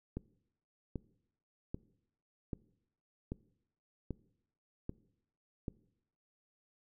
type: click train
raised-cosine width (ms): 3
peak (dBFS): -25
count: 8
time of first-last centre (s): 0.17-5.682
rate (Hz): 1.27
effects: noise-tail reverb RT60 0.8 s tail -21 dB re dry